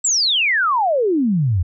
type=exponential sweep; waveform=sine; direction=down; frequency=7902 to 81.1 Hz; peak=-14 dBFS; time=0.04-1.63 s; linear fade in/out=10 ms; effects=none